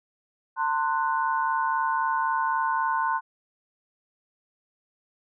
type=chord; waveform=sine; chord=F# diminished; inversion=first; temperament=equal with one note detuned; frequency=902.7 / 1046.5 / 1480 Hz; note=A5 / C6 / F#6; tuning=+44 / 0 / 0 cents; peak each=-26 / -26 / -30 dBFS; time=0.56-3.21 s; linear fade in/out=50 ms; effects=none